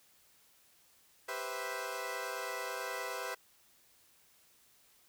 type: chord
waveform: 15% pulse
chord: C major seventh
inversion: second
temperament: equal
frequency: 392 / 493.9 / 523.3 / 659.3 Hz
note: G4 / B4 / C5 / E5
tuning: 0 / 0 / 0 / 0 cents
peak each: -39 / -35 / -37 / -37 dBFS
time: 1.28-3.35 s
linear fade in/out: 10 ms
effects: white hiss -66 dBFS RMS until 5.08 s